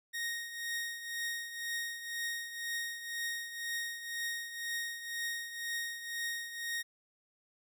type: tone with tremolo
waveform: sawtooth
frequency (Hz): 1864.7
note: A#6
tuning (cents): 0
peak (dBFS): -30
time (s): 0.13-6.83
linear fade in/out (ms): 20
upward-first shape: triangle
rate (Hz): 2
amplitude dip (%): 70
effects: none